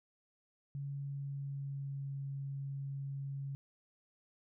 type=tone with pitch glide; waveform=sine; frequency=140.3 to 138.21 Hz; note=C#3 to C#3; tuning=+21 to -5 cents; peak=-38 dBFS; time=0.75-3.55 s; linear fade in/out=0 ms; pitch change=-26 cents; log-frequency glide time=0.88-2.16 s; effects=none